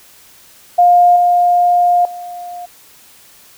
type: tone with level steps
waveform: sine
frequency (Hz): 707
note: F5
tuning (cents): +21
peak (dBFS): -5 / -8 / -25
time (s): 0.78-2.66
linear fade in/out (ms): 10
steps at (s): 1.16 / 2.05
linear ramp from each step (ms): 2
effects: white hiss -44 dBFS RMS until 3.57 s